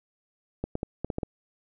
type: clicks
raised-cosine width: 2 ms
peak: -16 dBFS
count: 7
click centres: 0.64 / 0.754 / 0.831 / 1.046 / 1.102 / 1.184 / 1.232 s
effects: none